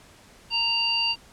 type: harmonic tone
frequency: 929 Hz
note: A#5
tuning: 6 cents flat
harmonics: 1 / 3 / 5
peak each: -32 / -24 / -25 dBFS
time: 0.5-1.16 s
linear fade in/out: 50 ms
effects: pink hiss -52 dBFS RMS until 1.32 s + low-pass 10000 Hz 12 dB/octave